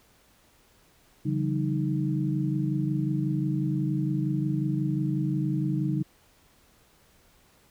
sine tone cluster, 141.8 / 167.6 / 192.8 / 310.3 Hz, C#3 / E3 / G3 / D#4, +40 / +29 / -28 / -5 cents, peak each -27 / -34 / -31 / -30 dBFS, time 1.25-6.03 s, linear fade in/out 10 ms, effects pink hiss -61 dBFS RMS until 7.7 s

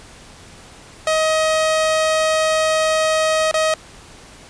sawtooth tone with dropouts, 631 Hz, D#5, 24 cents sharp, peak -11 dBFS, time 1.07-3.74 s, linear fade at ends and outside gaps 2 ms, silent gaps 3.513-3.541 s, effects pink hiss -42 dBFS RMS until 4.49 s + resampled to 22050 Hz

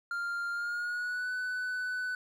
triangle tone with pitch glide, 1396.9 to 1497.2 Hz, F6 to F#6, 0 to +20 cents, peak -30 dBFS, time 0.11-2.15 s, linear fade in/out 2 ms, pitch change +120 cents, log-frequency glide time 0.52-1.31 s, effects none

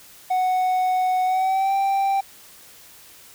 triangle tone with pitch glide, 740 to 784 Hz, F#5 to G5, 0 to 0 cents, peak -16 dBFS, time 0.3-2.21 s, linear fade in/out 10 ms, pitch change +100 cents, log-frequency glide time 1.25-1.74 s, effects white hiss -47 dBFS RMS until 3.34 s

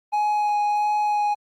triangle tone with vibrato, 835 Hz, G#5, 9 cents sharp, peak -17 dBFS, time 0.12-1.35 s, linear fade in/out 20 ms, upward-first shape sine, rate 1.5 Hz, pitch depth 10 cents each way, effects Opus 24 kbps

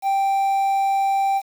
triangle tone, 784 Hz, G5, in tune, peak -15 dBFS, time 0.02-1.42 s, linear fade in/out 50 ms, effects 7-bit

